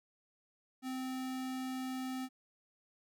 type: tone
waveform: square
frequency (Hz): 259.1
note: C4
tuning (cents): -17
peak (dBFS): -38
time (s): 0.82-2.29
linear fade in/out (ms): 50
effects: none